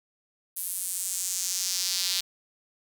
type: tone with high-pass filter sweep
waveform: square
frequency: 91.8 Hz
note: F#2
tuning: 13 cents flat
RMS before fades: -30 dBFS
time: 0.56-2.21 s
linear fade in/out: 10 ms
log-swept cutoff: 11000 to 4100 Hz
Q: 2.2
effects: none